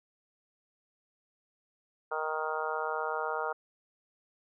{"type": "harmonic tone", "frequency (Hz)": 156.2, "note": "D#3", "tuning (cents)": 7, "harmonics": [3, 4, 5, 6, 7, 8, 9], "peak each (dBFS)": [-37, -39, -38, -38, -42, -38, -38], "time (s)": [2.11, 3.53], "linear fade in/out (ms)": 10, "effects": []}